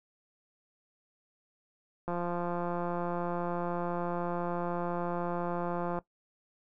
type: click train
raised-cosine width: 1 ms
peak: -21 dBFS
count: 681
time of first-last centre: 2.08-5.988 s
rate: 174 Hz
effects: noise-tail reverb RT60 0.1 s tail -18 dB re dry